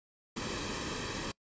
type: noise with comb filter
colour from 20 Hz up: pink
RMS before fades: -37 dBFS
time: 0.36-1.32 s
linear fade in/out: 10 ms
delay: 1.4 ms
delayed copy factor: -0.6
effects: noise-tail reverb RT60 0.1 s tail -25 dB re dry + resampled to 16000 Hz